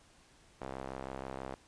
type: tone with band-pass filter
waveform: sawtooth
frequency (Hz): 66.2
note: C2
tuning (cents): +21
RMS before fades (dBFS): -43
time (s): 0.61-1.55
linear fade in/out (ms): 0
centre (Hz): 720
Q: 1
effects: pink hiss -63 dBFS RMS until 1.67 s + resampled to 22050 Hz